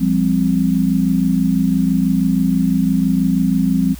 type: chord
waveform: sine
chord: F suspended second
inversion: none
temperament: equal with one note detuned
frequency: 174.61 / 200.7 / 261.6 Hz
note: F3 / G3 / C4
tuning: 0 / +41 / 0 cents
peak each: -17 dBFS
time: 0-3.95 s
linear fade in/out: 20 ms
effects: added 60 Hz sine -32 dBFS peak until 3.99 s + white hiss -41 dBFS RMS until 3.99 s